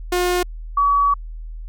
sawtooth / sine tone pair in turn, 357.9 / 1136.3 Hz, F4 / C#6, +42 / +43 cents, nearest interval octave + minor sixth, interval 2001 cents, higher second, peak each -13 dBFS, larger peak neither, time 0.12-0.43 / 0.77-1.14 s, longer second, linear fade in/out 5 ms, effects added 40 Hz sine -29 dBFS peak until 1.68 s

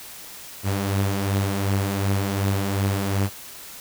sawtooth beating tone pair, 98 / 100.7 Hz, G2 / G2, 0 / +47 cents, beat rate 2.7 Hz, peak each -18 / -24 dBFS, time 0.63-3.3 s, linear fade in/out 50 ms, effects white hiss -40 dBFS RMS until 3.8 s

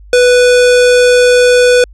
square tone, 493.9 Hz, B4, in tune, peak -5 dBFS, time 0.13-1.84 s, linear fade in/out 2 ms, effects added 50 Hz sine -33 dBFS peak until 1.93 s + resampled to 22050 Hz

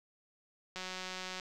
click train, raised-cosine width 0.2 ms, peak -24 dBFS, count 119, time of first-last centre 0.76-1.398 s, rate 185 Hz, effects none

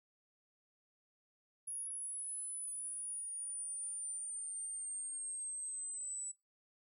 sine linear sweep, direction down, 10470 to 7902 Hz, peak -40 dBFS, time 1.67-6.32 s, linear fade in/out 10 ms, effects noise-tail reverb RT60 0.2 s tail -21 dB re dry

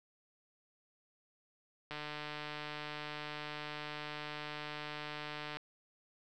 click train, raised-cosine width 0.3 ms, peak -26 dBFS, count 550, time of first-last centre 1.91-5.57 s, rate 150 Hz, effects none

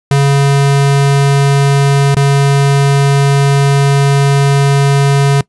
square tone with dropouts, 139.8 Hz, C#3, 15 cents sharp, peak -7 dBFS, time 0.11-5.41 s, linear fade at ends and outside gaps 2 ms, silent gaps 2.146-2.167 s, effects noise-tail reverb RT60 0.1 s tail -21 dB re dry + resampled to 24000 Hz

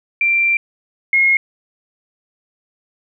sine tone pair in turn, 2360 / 2155 Hz, D7 / C#7, +8 / -49 cents, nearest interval major second, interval 157 cents, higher first, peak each -12 / -10 dBFS, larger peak second, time 0.21-0.57 / 1.13-1.37 s, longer first, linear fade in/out 2 ms, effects none

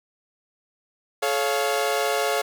sawtooth chord, A augmented, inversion none, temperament equal with one note detuned, 429.5 / 554.4 / 698.5 Hz, A4 / C#5 / E#5, -42 / 0 / 0 cents, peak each -22 dBFS, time 1.22-2.42 s, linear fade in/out 10 ms, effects none

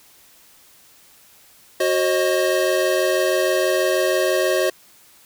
square chord, C diminished, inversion second, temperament equal with one note detuned, 370 / 536.1 / 622.3 Hz, Gb4 / C5 / Eb5, 0 / +42 / 0 cents, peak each -22 dBFS, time 1.8-4.7 s, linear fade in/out 5 ms, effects white hiss -51 dBFS RMS until 5.25 s

